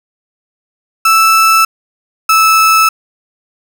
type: tone pair in turn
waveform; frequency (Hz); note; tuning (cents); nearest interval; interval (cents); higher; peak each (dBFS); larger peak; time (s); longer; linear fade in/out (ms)
35% pulse; 1318.5 / 1308.6; E6 / E6; 0 / -13; unison; 13; first; -4; neither; 1.05-1.65 / 2.29-2.89; neither; 5
effects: none